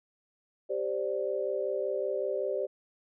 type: chord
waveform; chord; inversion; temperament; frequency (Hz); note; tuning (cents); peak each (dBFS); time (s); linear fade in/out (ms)
sine; G suspended fourth; none; just; 392 / 522.7 / 588; G4 / C5 / D5; 0 / -2 / +2; -33; 0.69-2.67; 20
effects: none